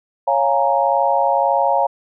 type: chord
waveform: sine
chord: Bb minor seventh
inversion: first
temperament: equal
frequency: 554.4 / 698.5 / 830.6 / 932.3 Hz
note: Db5 / F5 / Ab5 / Bb5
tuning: 0 / 0 / 0 / 0 cents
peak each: -19 dBFS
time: 0.27-1.87 s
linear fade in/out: 10 ms
effects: none